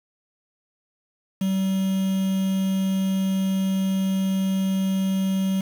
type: tone with quantisation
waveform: triangle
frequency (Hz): 191.4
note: G3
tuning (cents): -41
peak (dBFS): -18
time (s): 1.41-5.61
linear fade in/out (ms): 5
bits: 6
effects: none